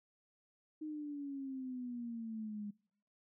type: exponential sweep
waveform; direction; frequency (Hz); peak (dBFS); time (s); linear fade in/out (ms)
sine; down; 311.1 to 204.3; -40; 0.81-2.71; 10
effects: noise-tail reverb RT60 0.7 s tail -25 dB re dry